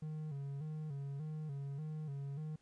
triangle tone with vibrato, 146.83 Hz, D3, in tune, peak -38 dBFS, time 0.02-2.56 s, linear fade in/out 5 ms, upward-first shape square, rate 1.7 Hz, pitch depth 90 cents each way, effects pink hiss -75 dBFS RMS until 2.61 s + resampled to 22050 Hz

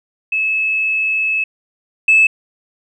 sine tone pair in turn, 2597 / 2610 Hz, E7 / E7, -26 / -18 cents, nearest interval unison, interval 8 cents, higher second, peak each -14 / -6 dBFS, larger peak second, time 0.32-1.44 / 2.08-2.27 s, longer first, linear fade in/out 5 ms, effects tanh soft clip ceiling -3 dBFS

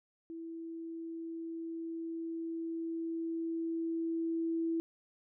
sine tone with level ramp, 329.6 Hz, E4, in tune, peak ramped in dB -41 to -30 dBFS, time 0.3-4.8 s, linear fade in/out 0 ms, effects none

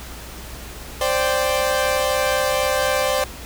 sawtooth chord, C suspended second, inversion none, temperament equal, 523.3 / 587.3 / 784 Hz, C5 / D5 / G5, 0 / 0 / 0 cents, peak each -17 / -18 / -22 dBFS, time 1.01-3.24 s, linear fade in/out 2 ms, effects added 60 Hz sine -37 dBFS peak until 3.45 s + pink hiss -37 dBFS RMS until 3.45 s

